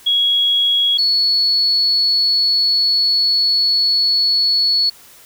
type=tone pair in turn; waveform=sine; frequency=3322 / 4400 Hz; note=G#7 / C#8; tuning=0 / -14 cents; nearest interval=perfect fourth; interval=486 cents; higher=second; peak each=-12 dBFS; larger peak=neither; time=0.06-0.98 / 0.98-4.9 s; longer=second; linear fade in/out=10 ms; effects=white hiss -44 dBFS RMS until 5.25 s